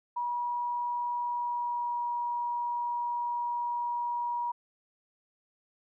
sine tone with pitch glide, 964 to 957.9 Hz, B5 to A#5, -42 to +47 cents, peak -29 dBFS, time 0.16-4.52 s, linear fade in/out 10 ms, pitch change -11 cents, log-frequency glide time 1.21-2.11 s, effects none

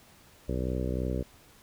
harmonic tone, 63.1 Hz, B1, 38 cents sharp, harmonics 1 / 2 / 3 / 4 / 5 / 6 / 7 / 8 / 9, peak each -32 / -35 / -37 / -38 / -39 / -40 / -40 / -41 / -42 dBFS, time 0.48-1.23 s, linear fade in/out 10 ms, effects pink hiss -57 dBFS RMS until 1.62 s

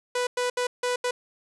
sawtooth tone bursts at uneven times, 493.9 Hz, B4, in tune, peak -20 dBFS, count 5, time 0.15-0.27 / 0.37-0.5 / 0.57-0.67 / 0.83-0.96 / 1.04-1.11 s, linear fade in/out 5 ms, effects resampled to 24000 Hz + 8-bit

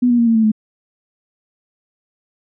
sine tone with pitch steps, 246.7 / 240.2 / 233.9 / 227.8 / 221.8 / 216 Hz, B3 / B3 / A#3 / A#3 / A3 / A3, -2 / -48 / +6 / -40 / +14 / -32 cents, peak -10 dBFS, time 0.02-0.518 s, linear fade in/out 10 ms, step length 83 ms, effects none

